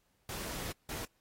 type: noise bursts at uneven times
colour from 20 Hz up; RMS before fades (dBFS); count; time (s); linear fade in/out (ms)
pink; -41; 2; 0.29-0.72 / 0.89-1.05; 2
effects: pink hiss -75 dBFS RMS until 1.2 s + AAC 48 kbps